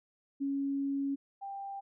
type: tone pair in turn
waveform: sine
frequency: 277.2 / 790.6 Hz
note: C#4 / G5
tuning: 0 / +15 cents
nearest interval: octave + tritone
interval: 1815 cents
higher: second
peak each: -30 / -38 dBFS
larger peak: first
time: 0.4-1.16 / 1.41-1.81 s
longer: first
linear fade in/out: 20 ms
effects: none